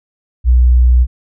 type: tone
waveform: sine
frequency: 61.5 Hz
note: B1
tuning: 7 cents flat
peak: -5 dBFS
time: 0.44-1.07 s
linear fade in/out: 50 ms
effects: none